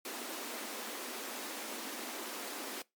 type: high-pass noise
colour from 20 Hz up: pink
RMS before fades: -42 dBFS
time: 0.05-2.82 s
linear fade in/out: 2 ms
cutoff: 220 Hz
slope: 96 dB/octave
effects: noise-tail reverb RT60 0.2 s tail -23 dB re dry + MP3 96 kbps